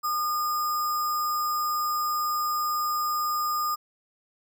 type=tone with sample-and-hold; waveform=sine; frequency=1218 Hz; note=D#6; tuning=37 cents flat; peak=-24 dBFS; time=0.03-3.76 s; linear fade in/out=20 ms; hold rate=6300 Hz; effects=none